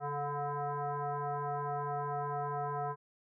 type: tone with frequency modulation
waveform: sine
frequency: 142.2 Hz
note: C#3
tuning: 45 cents sharp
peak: -33 dBFS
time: 0-2.96 s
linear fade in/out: 50 ms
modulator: 289 Hz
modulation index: 3.8
effects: none